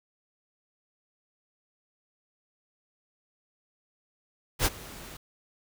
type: noise with ADSR envelope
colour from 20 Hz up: pink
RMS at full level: -22 dBFS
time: 4.59-5.17 s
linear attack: 64 ms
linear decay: 36 ms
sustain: -22 dB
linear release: 6 ms
effects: none